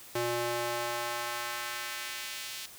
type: tone with high-pass filter sweep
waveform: square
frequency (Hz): 119.2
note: A#2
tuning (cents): +39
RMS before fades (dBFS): -35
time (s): 0.15-2.66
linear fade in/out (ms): 5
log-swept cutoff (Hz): 330 to 3400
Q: 0.96
effects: white hiss -50 dBFS RMS until 2.78 s